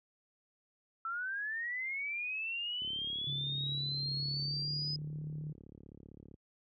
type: linear sweep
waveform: sine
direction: up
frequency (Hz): 1318.5 to 5050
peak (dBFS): -35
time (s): 1.05-4.96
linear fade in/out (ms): 2
type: click train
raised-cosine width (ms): 3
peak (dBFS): -39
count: 126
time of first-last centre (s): 2.82-6.341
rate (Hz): 35.5
type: tone with pitch glide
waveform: sine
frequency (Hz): 140 to 151.79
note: C#3 to D#3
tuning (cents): +18 to -43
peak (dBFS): -38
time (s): 3.27-5.53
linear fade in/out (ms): 5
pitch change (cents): +139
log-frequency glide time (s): 4.14-5.17
effects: high-pass 60 Hz 12 dB/octave